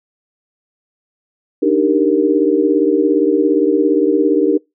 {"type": "chord", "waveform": "sine", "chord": "Eb major seventh", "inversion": "third", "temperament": "equal with one note detuned", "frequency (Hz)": [293.7, 311.1, 393.6, 466.2], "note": ["D4", "Eb4", "G4", "Bb4"], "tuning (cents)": [0, 0, 7, 0], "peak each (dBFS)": -16, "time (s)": [1.62, 4.58], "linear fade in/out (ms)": 10, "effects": ["noise-tail reverb RT60 0.2 s tail -25 dB re dry"]}